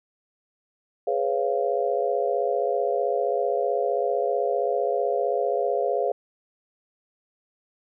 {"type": "chord", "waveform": "sine", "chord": "C# dominant seventh", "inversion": "second", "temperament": "just", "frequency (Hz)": [415.8, 498.9, 554.4, 693], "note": ["G#4", "B4", "C#5", "E#5"], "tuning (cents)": [2, 17, 0, -14], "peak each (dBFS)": -27, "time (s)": [1.07, 6.12], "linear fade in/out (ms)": 5, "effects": []}